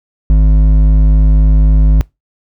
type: tone with hard clipping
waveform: sine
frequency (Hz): 51.91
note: G#1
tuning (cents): 0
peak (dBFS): -6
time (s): 0.3-2.01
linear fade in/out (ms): 0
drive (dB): 8
effects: noise-tail reverb RT60 0.2 s tail -23 dB re dry